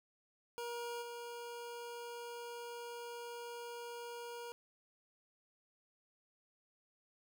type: tone with level steps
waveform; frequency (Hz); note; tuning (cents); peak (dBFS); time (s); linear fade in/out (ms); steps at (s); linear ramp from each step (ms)
25% pulse; 474.6; A#4; +31; -37 / -41; 0.58-4.52; 0; 1.01; 20
effects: none